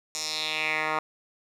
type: tone with band-pass filter sweep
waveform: 10% pulse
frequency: 155.56 Hz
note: D#3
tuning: in tune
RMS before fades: -29 dBFS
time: 0.15-0.99 s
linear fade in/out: 0 ms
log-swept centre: 6400 to 1300 Hz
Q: 3
effects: none